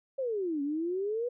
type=exponential two-way sweep; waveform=sine; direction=down then up; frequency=554.4 to 277.2 to 497.6 Hz; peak=-29 dBFS; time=0.18-1.29 s; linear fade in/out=10 ms; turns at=0.62 s; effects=none